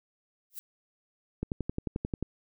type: noise with exponential growth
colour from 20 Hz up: violet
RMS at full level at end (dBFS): -35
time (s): 0.5-0.59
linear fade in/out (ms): 0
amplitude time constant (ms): 18
type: click train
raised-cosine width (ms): 3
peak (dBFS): -18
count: 10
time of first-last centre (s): 1.43-2.226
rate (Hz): 11.3
effects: none